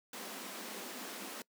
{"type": "high-pass noise", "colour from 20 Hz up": "pink", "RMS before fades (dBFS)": -45, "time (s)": [0.13, 1.42], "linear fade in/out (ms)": 2, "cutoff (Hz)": 190, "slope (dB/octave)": 96, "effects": ["noise-tail reverb RT60 0.1 s tail -23 dB re dry"]}